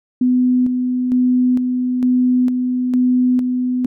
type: tone with tremolo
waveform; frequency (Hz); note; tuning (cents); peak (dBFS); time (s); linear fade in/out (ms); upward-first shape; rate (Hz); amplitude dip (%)
sine; 250.9; B3; +28; -11; 0.21-3.86; 5; square; 1.1; 40
effects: none